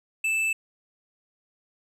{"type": "tone with hard clipping", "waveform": "sine", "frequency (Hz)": 2637, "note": "E7", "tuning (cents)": 0, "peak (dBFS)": -24, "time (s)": [0.24, 0.53], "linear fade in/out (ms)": 5, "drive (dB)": 7, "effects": []}